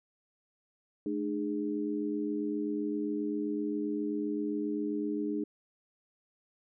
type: tone cluster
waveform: sine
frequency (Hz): 214.4 / 302 / 413.1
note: A3 / D4 / G#4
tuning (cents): -45 / +48 / -9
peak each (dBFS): -37 / -32 / -37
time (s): 1.06-5.44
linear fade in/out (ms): 2
effects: none

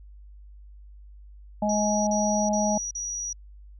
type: harmonic tone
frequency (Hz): 209.6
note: G#3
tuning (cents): +16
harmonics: 1 / 3 / 4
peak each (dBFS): -25 / -26 / -28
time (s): 1.62-2.78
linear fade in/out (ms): 5
type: tone bursts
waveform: sine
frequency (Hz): 5800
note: F#8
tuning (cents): -35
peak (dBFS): -29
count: 4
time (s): 1.69-3.33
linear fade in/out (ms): 5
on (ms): 380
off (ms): 40
effects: added 50 Hz sine -44 dBFS peak until 3.79 s

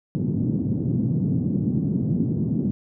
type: band-pass noise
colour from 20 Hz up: white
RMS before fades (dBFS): -23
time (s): 0.15-2.71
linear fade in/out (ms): 0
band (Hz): 110 to 240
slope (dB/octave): 24
effects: none

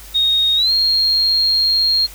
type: tone with pitch glide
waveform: sine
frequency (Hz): 3729 to 4234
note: A#7 to C8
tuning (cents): 0 to +20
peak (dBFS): -12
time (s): 0.14-2.07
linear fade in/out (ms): 20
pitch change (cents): +220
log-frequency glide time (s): 0.56-0.71
effects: added 50 Hz sine -38 dBFS peak until 2.14 s + white hiss -39 dBFS RMS until 2.14 s

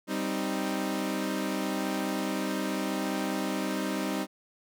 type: chord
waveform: sawtooth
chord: C minor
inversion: second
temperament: equal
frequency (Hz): 196 / 261.6 / 311.1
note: G3 / C4 / Eb4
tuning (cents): 0 / 0 / 0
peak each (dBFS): -29 / -30 / -29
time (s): 0.07-4.27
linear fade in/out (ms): 50
effects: none

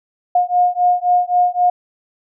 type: beating tone pair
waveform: sine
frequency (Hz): 714 / 717.8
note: F5 / F5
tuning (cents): +38 / +47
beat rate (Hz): 3.8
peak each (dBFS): -15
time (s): 0.35-1.7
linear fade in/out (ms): 5
effects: none

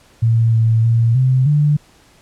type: tone with pitch steps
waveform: sine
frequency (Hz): 114.3 / 112.8 / 115.4 / 129.5 / 147.9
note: A#2 / A2 / A#2 / C3 / D3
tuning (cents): -34 / +44 / -17 / -17 / +13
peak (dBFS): -10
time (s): 0.22-1.77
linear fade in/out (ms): 10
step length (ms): 310
effects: pink hiss -50 dBFS RMS until 2.21 s + low-pass 10000 Hz 12 dB/octave

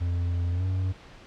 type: tone with pitch glide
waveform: triangle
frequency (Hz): 87.1 to 93.35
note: F2 to F#2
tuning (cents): -4 to +16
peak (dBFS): -22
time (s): 0-0.93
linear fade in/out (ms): 20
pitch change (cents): +120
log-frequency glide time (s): 0.52-0.65
effects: pink hiss -49 dBFS RMS until 1.26 s + low-pass 4000 Hz 12 dB/octave

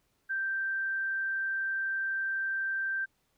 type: tone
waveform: sine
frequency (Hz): 1568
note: G6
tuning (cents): 0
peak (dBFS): -29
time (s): 0.29-3.06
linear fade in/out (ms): 20
effects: pink hiss -74 dBFS RMS until 3.37 s

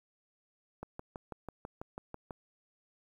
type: click train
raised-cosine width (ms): 1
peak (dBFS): -27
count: 10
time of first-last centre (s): 0.83-2.308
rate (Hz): 6.09
effects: 10-bit

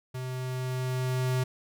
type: tone with level ramp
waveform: square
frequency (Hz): 128.2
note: C3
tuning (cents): -35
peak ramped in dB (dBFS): -34 to -25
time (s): 0.14-1.44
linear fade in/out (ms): 10
effects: none

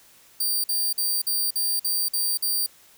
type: tone bursts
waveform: 5% pulse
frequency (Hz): 4680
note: D8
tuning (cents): -7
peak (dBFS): -15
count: 8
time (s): 0.4-2.663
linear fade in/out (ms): 5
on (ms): 240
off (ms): 49
effects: white hiss -54 dBFS RMS until 2.97 s

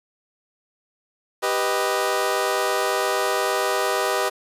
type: chord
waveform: 20% pulse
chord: G augmented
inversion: none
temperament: equal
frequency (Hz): 392 / 493.9 / 622.3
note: G4 / B4 / D#5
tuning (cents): 0 / 0 / 0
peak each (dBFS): -20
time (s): 1.42-4.3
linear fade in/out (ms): 20
effects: resampled to 32000 Hz + 8-bit

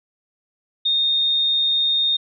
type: tone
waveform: sine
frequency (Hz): 3678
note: A#7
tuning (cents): -24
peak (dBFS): -16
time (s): 0.85-2.17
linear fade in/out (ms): 10
effects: none

